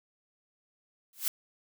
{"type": "noise with exponential growth", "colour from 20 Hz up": "blue", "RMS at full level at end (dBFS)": -25, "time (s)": [1.13, 1.28], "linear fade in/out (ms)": 1, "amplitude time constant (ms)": 32, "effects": []}